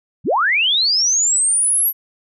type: linear sweep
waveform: sine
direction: up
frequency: 83.9 to 11840 Hz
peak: -13 dBFS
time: 0.24-1.93 s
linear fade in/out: 50 ms
effects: none

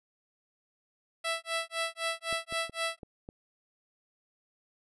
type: tone with tremolo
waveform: 10% pulse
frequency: 661 Hz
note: E5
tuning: 5 cents sharp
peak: -20 dBFS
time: 1.24-2.99 s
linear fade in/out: 10 ms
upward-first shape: sine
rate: 3.9 Hz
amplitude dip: 100%
type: clicks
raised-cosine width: 2 ms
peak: -30 dBFS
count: 5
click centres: 2.327 / 2.525 / 2.696 / 3.032 / 3.289 s
effects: resampled to 24000 Hz

